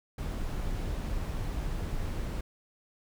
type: noise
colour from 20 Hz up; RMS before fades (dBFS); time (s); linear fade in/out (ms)
brown; -33; 0.18-2.41; 5
effects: none